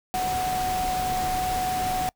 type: tone in noise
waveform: sine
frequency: 740 Hz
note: F#5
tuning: in tune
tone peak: -24 dBFS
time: 0.14-2.09 s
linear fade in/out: 0 ms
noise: pink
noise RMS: -32 dBFS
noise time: 0.14-2.09 s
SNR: +5 dB
effects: noise-tail reverb RT60 0.1 s tail -25 dB re dry